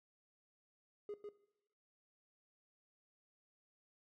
triangle tone with echo, 413.9 Hz, G#4, 6 cents flat, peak -39 dBFS, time 1.09-1.14 s, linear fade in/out 2 ms, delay 150 ms, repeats 1, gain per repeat -4 dB, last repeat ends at 1.29 s, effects noise-tail reverb RT60 0.8 s tail -18 dB re dry + tanh soft clip ceiling -37 dBFS

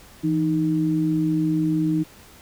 sine tone pair together, 164.8 / 311.1 Hz, E3 / D#4, 0 / 0 cents, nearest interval major seventh, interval 1100 cents, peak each -23 / -20 dBFS, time 0.23-2.04 s, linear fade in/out 20 ms, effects pink hiss -48 dBFS RMS until 2.41 s

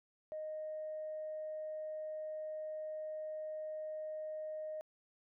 sine tone, 620 Hz, D#5, 6 cents flat, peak -39 dBFS, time 0.32-4.81 s, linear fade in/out 0 ms, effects tanh soft clip ceiling -35 dBFS

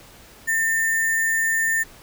sine tone with sample-and-hold, 1806 Hz, A6, 45 cents sharp, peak -18 dBFS, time 0.47-1.84 s, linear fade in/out 20 ms, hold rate 8820 Hz, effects pink hiss -47 dBFS RMS until 2.02 s

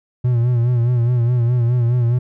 triangle tone with vibrato, 120.7 Hz, B2, 39 cents flat, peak -11 dBFS, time 0.24-2.19 s, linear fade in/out 10 ms, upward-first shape sine, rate 4.8 Hz, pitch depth 64 cents each way, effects none

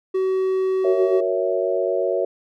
triangle tone, 377.9 Hz, F#4, 37 cents sharp, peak -16 dBFS, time 0.14-1.21 s, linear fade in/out 10 ms
sine chord, F# dominant seventh, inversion none, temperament equal, 370 / 466.2 / 554.4 / 659.3 Hz, F#4 / A#4 / C#5 / E5, 0 / 0 / 0 / 0 cents, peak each -24 / -25 / -23 / -25 dBFS, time 0.84-2.25 s, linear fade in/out 5 ms
effects none

